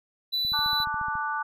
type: tone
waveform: triangle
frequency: 3976 Hz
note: B7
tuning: 11 cents sharp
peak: -23 dBFS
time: 0.32-0.85 s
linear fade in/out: 20 ms
type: click train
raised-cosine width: 5 ms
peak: -31 dBFS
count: 11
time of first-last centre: 0.45-1.154 s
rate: 14.2 Hz
type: chord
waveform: sine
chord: D major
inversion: second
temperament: equal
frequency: 880 / 1174.7 / 1480 Hz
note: A5 / D6 / F#6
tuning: 0 / 0 / 0 cents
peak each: -31 dBFS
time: 0.53-1.43 s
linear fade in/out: 10 ms
effects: none